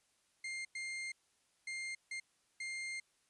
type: tone bursts at uneven times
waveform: 40% pulse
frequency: 2112 Hz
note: C7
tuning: 16 cents sharp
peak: -39 dBFS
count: 5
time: 0.44-0.65 / 0.75-1.12 / 1.67-1.95 / 2.11-2.2 / 2.6-3 s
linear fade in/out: 5 ms
effects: white hiss -75 dBFS RMS until 3.29 s + resampled to 24000 Hz